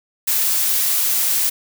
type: noise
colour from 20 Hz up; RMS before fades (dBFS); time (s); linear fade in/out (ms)
blue; -18; 0.27-1.5; 10
effects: none